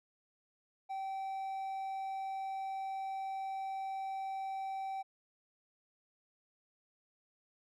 triangle tone, 773 Hz, G5, 24 cents flat, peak -35 dBFS, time 0.89-5.03 s, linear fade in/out 20 ms, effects none

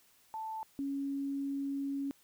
sine tone pair in turn, 881 / 277.5 Hz, A5 / C#4, +2 / +2 cents, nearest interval octave + minor sixth, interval 2000 cents, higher first, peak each -37 / -33 dBFS, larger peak second, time 0.34-0.63 / 0.79-2.11 s, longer second, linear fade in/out 0 ms, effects white hiss -66 dBFS RMS until 2.23 s

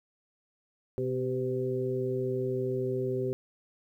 harmonic tone with a mistuned harmonic, 127.1 Hz, C3, 50 cents flat, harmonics 1 / 2 / 3 / 4, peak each -34 / -38 / -30 / -37 dBFS, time 0.98-3.33 s, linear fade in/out 0 ms, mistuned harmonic 3, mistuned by +30 cents, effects 11-bit

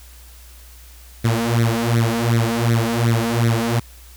sawtooth tone with flanger, 116.1 Hz, A#2, 7 cents flat, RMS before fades -18 dBFS, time 1.24-3.8 s, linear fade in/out 10 ms, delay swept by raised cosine 0.5 to 4.2 ms, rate 2.7 Hz, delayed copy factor +0.85, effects added 60 Hz sine -41 dBFS peak until 4.16 s + white hiss -47 dBFS RMS until 4.16 s

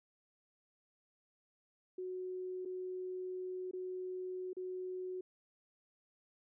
sine tone with dropouts, 368.5 Hz, F#4, 7 cents flat, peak -39 dBFS, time 1.98-5.21 s, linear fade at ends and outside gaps 5 ms, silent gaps 2.651-2.656 / 3.712-3.733 / 4.532-4.567 s, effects none

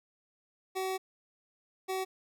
25% pulse tone pair in turn, 377.9 / 377.9 Hz, F#4 / F#4, +37 / +37 cents, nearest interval unison, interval 0 cents, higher neither, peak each -28 / -28 dBFS, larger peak neither, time 0.75-0.98 / 1.88-2.05 s, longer first, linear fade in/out 20 ms, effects none

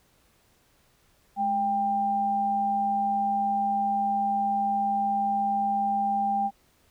sine tone pair together, 210.1 / 793.2 Hz, G#3 / G5, +20 / +20 cents, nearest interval octave + major seventh, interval 2300 cents, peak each -33 / -23 dBFS, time 1.36-6.51 s, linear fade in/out 50 ms, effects pink hiss -64 dBFS RMS until 6.9 s

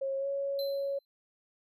sine tone with pitch glide, 542 to 555.6 Hz, C#5 to C#5, -39 to +4 cents, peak -30 dBFS, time 0.01-0.99 s, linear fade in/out 10 ms, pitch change +43 cents, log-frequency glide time 0.18-0.27 s
square tone with exponential decay, 4077 Hz, C8, 46 cents flat, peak -37 dBFS, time 0.59-1.05 s, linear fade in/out 1 ms, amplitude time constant 100 ms
effects none

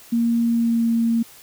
sine tone with pitch glide, 233.1 to 230.3 Hz, A#3 to A#3, 0 to -21 cents, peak -16 dBFS, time 0.12-1.23 s, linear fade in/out 10 ms, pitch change -21 cents, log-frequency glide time 0.46-0.91 s, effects white hiss -46 dBFS RMS until 1.42 s

